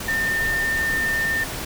sine tone in noise, 1806 Hz, A6, 45 cents sharp, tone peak -20 dBFS, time 0.08-1.44 s, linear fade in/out 5 ms, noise pink, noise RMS -30 dBFS, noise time 0-1.65 s, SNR +7 dB, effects none

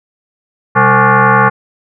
sine tone with frequency modulation, 126.8 Hz, B2, 46 cents sharp, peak -5 dBFS, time 0.75-1.5 s, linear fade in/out 20 ms, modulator 325 Hz, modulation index 4.6, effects none

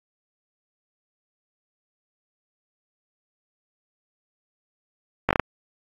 slowing click train, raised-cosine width 0.5 ms, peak -3 dBFS, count 5, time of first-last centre 5.29-5.397 s, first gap 17 ms, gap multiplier 1.31, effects AAC 32 kbps

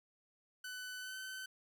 sawtooth tone with pitch glide, 1500 to 1525.3 Hz, F#6 to G6, +23 to -48 cents, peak -40 dBFS, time 0.64-1.46 s, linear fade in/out 5 ms, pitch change +29 cents, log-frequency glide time 0.99-1.16 s, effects none

